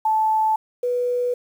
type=tone pair in turn; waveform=sine; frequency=873 / 491.1 Hz; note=A5 / B4; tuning=-14 / -10 cents; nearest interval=minor seventh; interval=996 cents; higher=first; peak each=-16 / -19 dBFS; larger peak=first; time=0.05-0.56 / 0.83-1.34 s; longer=neither; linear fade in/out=5 ms; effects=8-bit